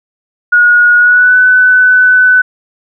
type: tone with pitch glide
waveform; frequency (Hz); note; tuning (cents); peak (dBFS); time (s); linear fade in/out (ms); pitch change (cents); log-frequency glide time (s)
sine; 1447 to 1501.5; F#6 to F#6; -39 to +25; -3; 0.52-2.42; 10; +64; 0.97-1.38
effects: none